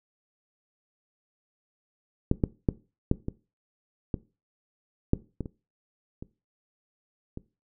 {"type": "clicks", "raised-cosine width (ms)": 3, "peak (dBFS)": [-8, -9, -8, -8, -17, -14, -7, -18, -25, -25, -23], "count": 11, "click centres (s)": [2.314, 2.438, 2.688, 3.114, 3.284, 4.142, 5.134, 5.407, 5.458, 6.225, 7.374], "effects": ["noise-tail reverb RT60 0.3 s tail -19 dB re dry"]}